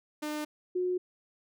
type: tone pair in turn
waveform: sawtooth / sine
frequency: 301.5 / 363 Hz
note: D4 / F#4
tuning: +46 / -33 cents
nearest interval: minor third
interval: 321 cents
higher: second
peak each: -29 / -27 dBFS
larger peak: second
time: 0.22-0.45 / 0.75-0.98 s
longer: neither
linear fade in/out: 10 ms
effects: none